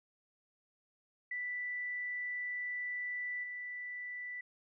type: tone with level steps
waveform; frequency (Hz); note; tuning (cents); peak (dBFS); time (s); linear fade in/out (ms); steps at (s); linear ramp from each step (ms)
sine; 1975.5; B6; 0; -36 / -40; 1.31-4.41; 5; 3.43; 10
effects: none